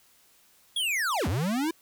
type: linear two-way sweep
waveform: square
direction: down then up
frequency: 3406 to 74 to 338.8 Hz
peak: -26 dBFS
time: 0.76-1.71 s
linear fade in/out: 5 ms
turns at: 1.28 s
effects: white hiss -61 dBFS RMS until 1.81 s